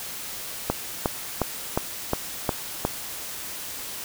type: click train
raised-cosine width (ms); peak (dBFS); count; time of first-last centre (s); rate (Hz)
1; -7; 7; 0.7-2.851; 2.79
effects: white hiss -35 dBFS RMS until 4.04 s